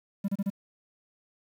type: tone bursts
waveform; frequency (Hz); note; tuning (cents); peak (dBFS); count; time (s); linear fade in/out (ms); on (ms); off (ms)
triangle; 197.8; G3; +16; -23; 4; 0.24-0.502; 10; 43; 30
effects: 9-bit